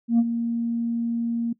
sine tone with ADSR envelope, 233.1 Hz, A#3, in tune, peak -11 dBFS, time 0.08-1.53 s, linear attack 110 ms, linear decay 44 ms, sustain -11 dB, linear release 7 ms, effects noise-tail reverb RT60 0.1 s tail -20 dB re dry + tanh soft clip ceiling -13 dBFS

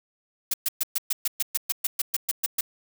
blue noise bursts, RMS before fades -24 dBFS, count 15, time 0.51-2.61 s, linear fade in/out 5 ms, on 28 ms, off 120 ms, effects none

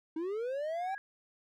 triangle linear sweep, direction up, 308.3 to 790 Hz, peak -31 dBFS, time 0.16-0.95 s, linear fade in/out 5 ms
sine tone with exponential growth, 1650 Hz, G#6, 12 cents flat, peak -40 dBFS, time 0.56-0.98 s, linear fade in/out 0 ms, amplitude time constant 91 ms
effects none

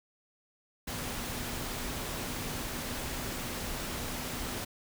sine tone in noise, 246.9 Hz, B3, in tune, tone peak -46 dBFS, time 0.87-4.65 s, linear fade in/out 10 ms, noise pink, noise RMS -37 dBFS, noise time 0.87-4.65 s, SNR -12 dB, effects none

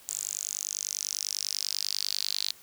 sawtooth tone with high-pass filter sweep, 50.1 Hz, G1, 38 cents sharp, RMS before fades -33 dBFS, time 0.08-2.52 s, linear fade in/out 5 ms, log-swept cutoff 7300 to 4200 Hz, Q 5.9, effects white hiss -54 dBFS RMS until 2.62 s

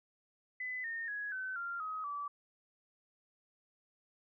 sine tone with pitch steps, 2009 / 1831.7 / 1670 / 1522.5 / 1388.1 / 1265.6 / 1153.9 Hz, B6 / A#6 / G#6 / F#6 / F6 / D#6 / D6, +29 / -31 / +9 / +49 / -11 / +29 / -31 cents, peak -37 dBFS, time 0.6-2.28 s, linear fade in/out 5 ms, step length 240 ms, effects none

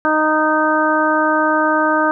harmonic tone, 309.3 Hz, D#4, 10 cents flat, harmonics 1 / 2 / 3 / 4 / 5, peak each -19 / -19 / -19 / -19 / -19 dBFS, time 0.05-2.11 s, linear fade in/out 0 ms, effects none

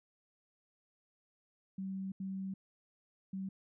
sine tone bursts at uneven times, 191.8 Hz, G3, 37 cents flat, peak -37 dBFS, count 3, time 1.78-2.12 / 2.2-2.54 / 3.33-3.49 s, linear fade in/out 5 ms, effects none

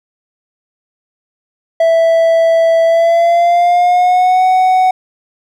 triangle tone with pitch glide, 659.3 to 744.3 Hz, E5 to F#5, 0 to +10 cents, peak -5 dBFS, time 1.8-4.91 s, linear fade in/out 5 ms, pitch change +210 cents, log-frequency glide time 2.84-4.44 s, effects none

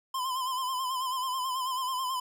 square tone with vibrato, 1030 Hz, C6, 28 cents flat, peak -30 dBFS, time 0.14-2.2 s, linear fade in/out 5 ms, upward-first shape sine, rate 9.2 Hz, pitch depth 59 cents each way, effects none

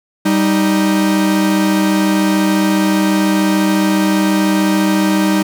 45% pulse tone pair together, 196 / 311.1 Hz, G3 / D#4, 0 / 0 cents, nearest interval minor sixth, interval 800 cents, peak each -14 dBFS, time 0.25-5.43 s, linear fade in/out 10 ms, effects none

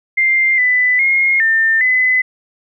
sine tone with pitch steps, 2098 / 1996 / 2146 / 1800 / 2018 Hz, C7 / B6 / C7 / A6 / B6, +4 / +18 / +43 / +39 / +37 cents, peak -10 dBFS, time 0.17-2.22 s, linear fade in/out 10 ms, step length 410 ms, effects none

